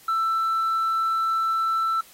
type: tone with tanh clipping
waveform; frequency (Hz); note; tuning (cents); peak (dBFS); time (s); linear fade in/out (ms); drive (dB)
sine; 1330; E6; +15; -21; 0.08-2.01; 5; 1
effects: white hiss -51 dBFS RMS until 2.13 s + AAC 48 kbps